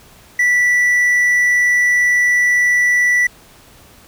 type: tone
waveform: triangle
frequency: 1963 Hz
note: B6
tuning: 11 cents flat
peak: -9 dBFS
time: 0.39-3.27 s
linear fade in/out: 5 ms
effects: pink hiss -45 dBFS RMS until 4.07 s